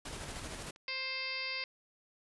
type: noise with tremolo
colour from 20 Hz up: pink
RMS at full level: -42 dBFS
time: 0.05-0.71 s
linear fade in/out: 5 ms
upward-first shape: square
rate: 13 Hz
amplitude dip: 30%
type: clicks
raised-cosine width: 0.2 ms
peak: -40 dBFS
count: 3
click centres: 0.627 / 0.761 / 0.886 s
type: harmonic tone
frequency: 525 Hz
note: C5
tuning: 6 cents sharp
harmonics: 1 / 2 / 3 / 4 / 5 / 6 / 7 / 8 / 9 / 10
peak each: -50 / -49 / -52 / -40 / -42 / -51 / -49 / -49 / -41 / -49 dBFS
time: 0.88-1.64 s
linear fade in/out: 2 ms
effects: resampled to 24000 Hz